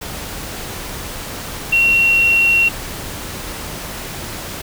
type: tone in noise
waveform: sine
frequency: 2735 Hz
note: F7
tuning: 37 cents flat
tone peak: -10 dBFS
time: 1.72-2.69 s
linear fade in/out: 10 ms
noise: pink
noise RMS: -28 dBFS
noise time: 0.01-4.62 s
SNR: +15 dB
effects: none